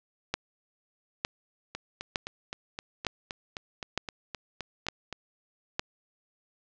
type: two click trains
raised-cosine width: 0.2 ms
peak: -18 / -10 dBFS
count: 14 / 7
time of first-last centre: 1.75-5.127 / 0.34-5.795 s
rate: 3.85 / 1.1 Hz
effects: low-pass 6000 Hz 12 dB/octave